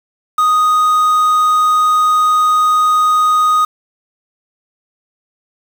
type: tone with quantisation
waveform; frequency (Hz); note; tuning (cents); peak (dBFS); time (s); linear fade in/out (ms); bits
triangle; 1244.5; D#6; 0; -7; 0.38-3.65; 5; 5
effects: none